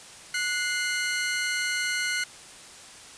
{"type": "tone pair together", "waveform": "sawtooth", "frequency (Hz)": [1467.9, 2093], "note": ["F#6", "C7"], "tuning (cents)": [-14, 0], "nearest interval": "tritone", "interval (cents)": 614, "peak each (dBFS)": -25, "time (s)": [0.34, 2.24], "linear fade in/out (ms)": 5, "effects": ["white hiss -46 dBFS RMS until 3.17 s", "resampled to 22050 Hz"]}